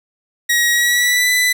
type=tone with pitch glide; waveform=sawtooth; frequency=1900 to 1993.3 Hz; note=A#6 to B6; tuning=+33 to +16 cents; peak=-9 dBFS; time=0.49-1.53 s; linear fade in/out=10 ms; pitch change=+83 cents; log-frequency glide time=0.72-1.3 s; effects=none